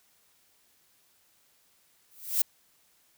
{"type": "noise with exponential growth", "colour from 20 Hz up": "violet", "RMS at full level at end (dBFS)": -21, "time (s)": [2.11, 2.42], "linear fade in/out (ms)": 5, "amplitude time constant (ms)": 67, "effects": ["white hiss -66 dBFS RMS until 3.17 s"]}